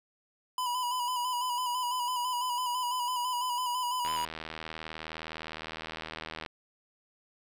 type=tone with vibrato; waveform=square; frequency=987.8 Hz; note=B5; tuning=in tune; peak=-30 dBFS; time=0.58-4.25 s; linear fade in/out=2 ms; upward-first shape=square; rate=6 Hz; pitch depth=35 cents each way
type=click train; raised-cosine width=0.3 ms; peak=-22 dBFS; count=193; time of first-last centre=4.05-6.462 s; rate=79.6 Hz
effects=none